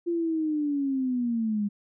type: linear sweep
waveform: sine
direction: down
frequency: 346.4 to 201.2 Hz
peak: -24 dBFS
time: 0.06-1.69 s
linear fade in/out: 20 ms
effects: none